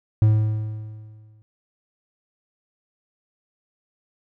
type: tone with exponential decay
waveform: triangle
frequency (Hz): 108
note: A2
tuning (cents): -32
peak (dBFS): -9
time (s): 0.22-1.42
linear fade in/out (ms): 0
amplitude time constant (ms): 260
effects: none